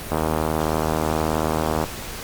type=click train; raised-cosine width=1 ms; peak=-7 dBFS; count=136; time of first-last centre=0.12-1.84 s; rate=78.5 Hz; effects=pink hiss -33 dBFS RMS until 2.23 s + Opus 32 kbps